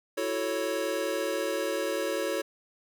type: chord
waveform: square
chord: F# minor seventh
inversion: third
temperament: equal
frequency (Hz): 329.6 / 370 / 440 / 554.4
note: E4 / F#4 / A4 / C#5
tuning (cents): 0 / 0 / 0 / 0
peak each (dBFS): -36 / -36 / -35 / -32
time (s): 0.17-2.42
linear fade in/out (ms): 10
effects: none